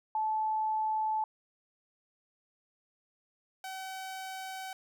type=tone pair in turn; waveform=sine / sawtooth; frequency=869 / 760.5 Hz; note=A5 / F#5; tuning=-22 / +47 cents; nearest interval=major second; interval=231 cents; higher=first; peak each=-28 / -35 dBFS; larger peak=first; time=0.15-1.24 / 3.64-4.73 s; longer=neither; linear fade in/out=2 ms; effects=none